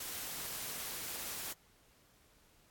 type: noise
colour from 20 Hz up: white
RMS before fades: -42 dBFS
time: 0-1.53 s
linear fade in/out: 5 ms
effects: pink hiss -67 dBFS RMS until 2.7 s + AAC 64 kbps